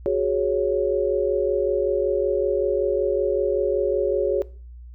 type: chord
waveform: sine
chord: F# suspended second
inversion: none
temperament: equal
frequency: 370 / 415.3 / 554.4 Hz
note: F#4 / G#4 / C#5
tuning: 0 / 0 / 0 cents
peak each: -23 dBFS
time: 0.06-4.42 s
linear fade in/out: 0 ms
effects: noise-tail reverb RT60 0.4 s tail -20 dB re dry + added 60 Hz sine -38 dBFS peak until 4.94 s